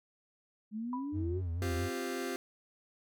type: exponential sweep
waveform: sine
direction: up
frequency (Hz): 207.7 to 385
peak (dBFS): -35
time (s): 0.71-1.42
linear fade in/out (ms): 50
type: tone with exponential decay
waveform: sine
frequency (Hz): 986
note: B5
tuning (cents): -3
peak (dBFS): -34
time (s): 0.93-1.2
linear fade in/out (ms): 2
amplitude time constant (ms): 57
type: tone with vibrato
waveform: triangle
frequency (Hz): 87.5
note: F2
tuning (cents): +4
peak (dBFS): -31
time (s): 1.12-1.9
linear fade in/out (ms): 50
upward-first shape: sine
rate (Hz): 4.4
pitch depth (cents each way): 99
type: chord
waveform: sawtooth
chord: C suspended fourth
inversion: none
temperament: just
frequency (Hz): 261.6 / 348.8 / 392.4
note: C4 / F4 / G4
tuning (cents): 0 / -2 / +2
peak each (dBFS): -35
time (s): 1.62-2.36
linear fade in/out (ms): 0
effects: none